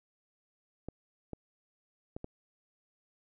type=clicks; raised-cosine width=2 ms; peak=-26 dBFS; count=4; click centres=0.886 / 1.333 / 2.165 / 2.244 s; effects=none